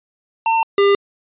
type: tone pair in turn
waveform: square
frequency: 903 / 400.4 Hz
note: A5 / G4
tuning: +45 / +37 cents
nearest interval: octave + major second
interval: 1408 cents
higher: first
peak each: -14 / -11 dBFS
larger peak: second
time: 0.46-0.63 / 0.78-0.95 s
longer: neither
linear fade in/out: 2 ms
effects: resampled to 8000 Hz